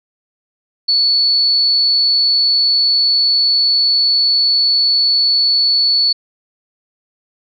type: tone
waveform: sine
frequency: 4435 Hz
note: C#8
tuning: in tune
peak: -10 dBFS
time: 0.88-6.13 s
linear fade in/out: 10 ms
effects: none